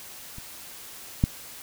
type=clicks; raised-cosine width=5 ms; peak=-28 / -7 dBFS; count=2; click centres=0.384 / 1.239 s; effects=white hiss -43 dBFS RMS until 1.62 s